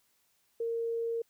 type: tone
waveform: sine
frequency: 461.3 Hz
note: A#4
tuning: 18 cents flat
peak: -30 dBFS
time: 0.6-1.22 s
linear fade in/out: 5 ms
effects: white hiss -72 dBFS RMS until 1.29 s